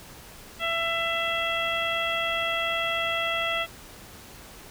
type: harmonic tone with a mistuned harmonic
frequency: 668 Hz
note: E5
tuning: 23 cents sharp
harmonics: 1 / 2 / 3 / 4 / 5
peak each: -31 / -31 / -31 / -31 / -31 dBFS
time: 0.59-3.67 s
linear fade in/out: 50 ms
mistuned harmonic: 5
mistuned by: -19 cents
effects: pink hiss -46 dBFS RMS until 4.7 s